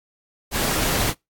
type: noise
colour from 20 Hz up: pink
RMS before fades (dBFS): -22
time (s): 0.51-1.14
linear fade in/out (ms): 50
effects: noise-tail reverb RT60 0.2 s tail -26 dB re dry + AAC 64 kbps